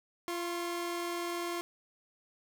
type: tone pair together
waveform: sawtooth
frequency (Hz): 344.6 / 1074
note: F4 / C6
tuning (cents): -23 / +45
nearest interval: octave + minor sixth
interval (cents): 1968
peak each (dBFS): -31 / -37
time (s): 0.28-1.61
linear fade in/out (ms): 0
effects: none